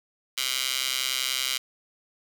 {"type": "tone with high-pass filter", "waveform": "15% pulse", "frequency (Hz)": 130.81, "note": "C3", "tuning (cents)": 0, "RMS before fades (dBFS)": -28, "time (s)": [0.37, 1.58], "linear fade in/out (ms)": 10, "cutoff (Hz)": 3100, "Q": 1.4, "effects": ["8-bit"]}